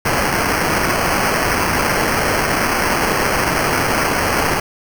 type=noise with sample-and-hold; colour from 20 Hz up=violet; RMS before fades=-17 dBFS; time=0.05-4.6 s; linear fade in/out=5 ms; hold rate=3675 Hz; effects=none